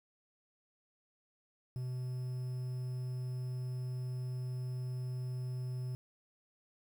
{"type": "tone with quantisation", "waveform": "triangle", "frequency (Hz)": 126.4, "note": "B2", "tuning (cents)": 41, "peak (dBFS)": -34, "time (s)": [1.76, 5.95], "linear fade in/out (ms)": 0, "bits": 10, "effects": []}